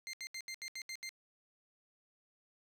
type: tone bursts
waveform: 20% pulse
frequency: 2093 Hz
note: C7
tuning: in tune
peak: -36 dBFS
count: 8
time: 0.07-1.092 s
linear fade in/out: 0 ms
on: 63 ms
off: 74 ms
effects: low-pass 12000 Hz 12 dB/octave